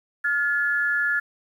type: tone pair together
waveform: sine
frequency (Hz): 1415.8 / 1714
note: F6 / A6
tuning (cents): +23 / -46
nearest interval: minor third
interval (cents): 331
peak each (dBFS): -24 / -22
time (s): 0.24-1.2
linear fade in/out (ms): 10
effects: 9-bit